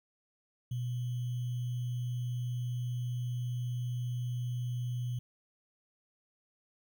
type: tone with sample-and-hold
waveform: sine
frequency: 122.6 Hz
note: B2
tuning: 12 cents flat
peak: -32 dBFS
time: 0.71-5.19 s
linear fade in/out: 5 ms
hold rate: 3150 Hz
effects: none